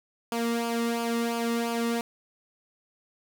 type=tone with flanger; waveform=sawtooth; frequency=233.1 Hz; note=A#3; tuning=in tune; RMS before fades=-28 dBFS; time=0.32-2.01 s; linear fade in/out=2 ms; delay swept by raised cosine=0.51 to 1.3 ms; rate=2.9 Hz; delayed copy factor=-0.65; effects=10-bit